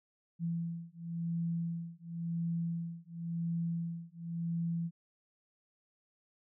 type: beating tone pair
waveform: sine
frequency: 167.7 / 168.64 Hz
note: E3 / E3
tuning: +30 / +40 cents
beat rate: 0.94 Hz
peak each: -37 / -37 dBFS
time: 0.39-4.91 s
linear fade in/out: 50 ms
effects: none